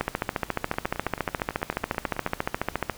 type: two click trains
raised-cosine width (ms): 0.5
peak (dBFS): -9 / -19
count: 42 / 15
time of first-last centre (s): 0.01-2.897 / 0.74-2.275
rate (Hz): 14.2 / 9.12
effects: pink hiss -46 dBFS RMS until 2.97 s